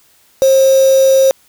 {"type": "tone with quantisation", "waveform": "sine", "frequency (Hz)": 534, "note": "C5", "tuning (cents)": 35, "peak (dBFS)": -6, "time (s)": [0.42, 1.31], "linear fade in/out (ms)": 0, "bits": 3, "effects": ["white hiss -51 dBFS RMS until 1.48 s"]}